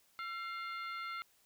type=harmonic tone with a mistuned harmonic; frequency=704 Hz; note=F5; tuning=14 cents sharp; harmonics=2 / 3 / 4 / 5 / 6; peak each=-41 / -45 / -55 / -55 / -54 dBFS; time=0.19-1.22 s; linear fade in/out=0 ms; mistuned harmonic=2; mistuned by=-68 cents; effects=white hiss -70 dBFS RMS until 1.45 s